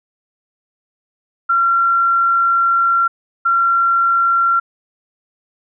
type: tone pair in turn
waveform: sine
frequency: 1369 / 1369 Hz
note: F6 / F6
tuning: -35 / -35 cents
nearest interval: unison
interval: 0 cents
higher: neither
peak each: -11 dBFS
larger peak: neither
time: 1.49-3.08 / 3.45-4.6 s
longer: first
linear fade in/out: 10 ms
effects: none